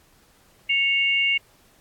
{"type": "tone pair together", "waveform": "sine", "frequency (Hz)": [2205, 2794], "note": ["C#7", "F7"], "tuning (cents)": [-10, 0], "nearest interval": "major third", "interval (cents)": 410, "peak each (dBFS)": -21, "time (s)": [0.69, 1.38], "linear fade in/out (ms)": 10, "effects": ["pink hiss -58 dBFS RMS until 1.8 s", "AAC 64 kbps"]}